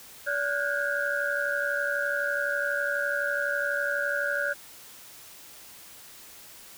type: tone cluster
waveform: sine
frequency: 574 / 1430 / 1502 / 1629 Hz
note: D5 / F6 / F#6 / G#6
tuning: -40 / +41 / +26 / -34 cents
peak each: -31 dBFS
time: 0.26-4.54 s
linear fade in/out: 20 ms
effects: white hiss -48 dBFS RMS until 6.77 s